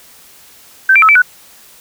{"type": "tone with pitch steps", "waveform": "sine", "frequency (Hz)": [1551, 2354, 1295, 2319, 1480], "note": ["G6", "D7", "E6", "D7", "F#6"], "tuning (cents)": [-19, 3, -31, -22, 0], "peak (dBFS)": -4, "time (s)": [0.89, 1.22], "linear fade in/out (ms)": 5, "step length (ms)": 66, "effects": ["white hiss -42 dBFS RMS until 1.8 s"]}